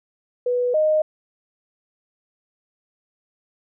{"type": "tone pair in turn", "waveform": "sine", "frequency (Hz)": [492.1, 618.3], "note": ["B4", "D#5"], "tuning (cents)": [-6, -11], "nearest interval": "major third", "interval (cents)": 395, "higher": "second", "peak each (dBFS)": [-18, -15], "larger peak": "second", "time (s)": [[0.46, 0.74], [0.74, 1.02]], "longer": "neither", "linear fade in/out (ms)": 5, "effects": []}